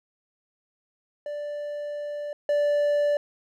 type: tone pair in turn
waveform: triangle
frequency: 587 / 584.1 Hz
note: D5 / D5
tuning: -1 / -10 cents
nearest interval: unison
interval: 9 cents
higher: first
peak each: -28 / -18 dBFS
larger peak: second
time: 1.26-2.33 / 2.49-3.17 s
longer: first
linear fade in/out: 2 ms
effects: none